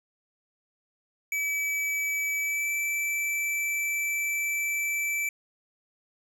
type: tone with pitch glide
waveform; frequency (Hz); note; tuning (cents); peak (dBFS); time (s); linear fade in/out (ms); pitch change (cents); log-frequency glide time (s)
square; 2295 to 2322; D7 to D7; -40 to -20; -27; 1.32-5.29; 2; +20; 2.4-2.71
effects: none